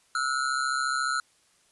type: ring-modulated tone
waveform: square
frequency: 1380 Hz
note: F6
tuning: 21 cents flat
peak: -23 dBFS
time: 0.15-1.2 s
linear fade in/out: 2 ms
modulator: 67.1 Hz
effects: white hiss -64 dBFS RMS until 1.71 s + resampled to 24000 Hz